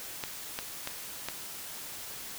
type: clicks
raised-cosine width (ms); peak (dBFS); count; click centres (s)
0.2; -16; 4; 0.238 / 0.589 / 0.874 / 1.286
effects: white hiss -42 dBFS RMS until 2.38 s